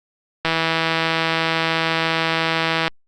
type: click train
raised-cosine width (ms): 0.3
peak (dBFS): -3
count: 397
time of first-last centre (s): 0.45-2.879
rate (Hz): 163
effects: Opus 48 kbps